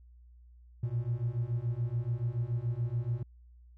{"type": "beating tone pair", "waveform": "triangle", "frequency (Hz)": [115.4, 122.4], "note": ["A#2", "B2"], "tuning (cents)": [-17, -15], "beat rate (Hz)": 7, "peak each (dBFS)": [-31, -30], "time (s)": [0.83, 3.23], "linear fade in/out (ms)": 5, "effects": ["tanh soft clip ceiling -21 dBFS", "added 60 Hz sine -53 dBFS peak until 3.77 s"]}